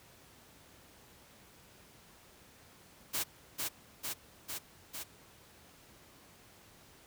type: noise with echo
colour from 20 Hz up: white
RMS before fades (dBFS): -34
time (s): 3.13-3.24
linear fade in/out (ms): 20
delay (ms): 450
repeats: 4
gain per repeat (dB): -2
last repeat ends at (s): 5.04
effects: pink hiss -59 dBFS RMS until 7.06 s + high-pass 60 Hz 12 dB/octave